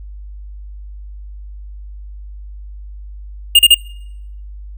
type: tone bursts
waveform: square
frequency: 2830 Hz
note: F7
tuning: 22 cents sharp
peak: -4 dBFS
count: 3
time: 3.55-3.745 s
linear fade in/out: 5 ms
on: 41 ms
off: 36 ms
effects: noise-tail reverb RT60 0.8 s tail -24 dB re dry + added 50 Hz sine -29 dBFS peak until 4.77 s